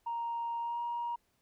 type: tone with pitch glide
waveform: sine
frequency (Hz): 934 to 947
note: A#5 to A#5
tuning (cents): +3 to +27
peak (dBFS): -32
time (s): 0.06-1.16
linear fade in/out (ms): 10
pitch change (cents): +24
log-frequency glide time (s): 0.6-0.8
effects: tanh soft clip ceiling -29 dBFS + pink hiss -75 dBFS RMS until 1.41 s